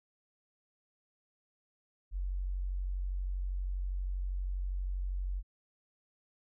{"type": "tone", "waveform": "sine", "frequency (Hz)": 46.25, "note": "F#1", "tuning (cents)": 0, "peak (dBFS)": -32, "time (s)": [2.11, 5.43], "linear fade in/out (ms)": 50, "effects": []}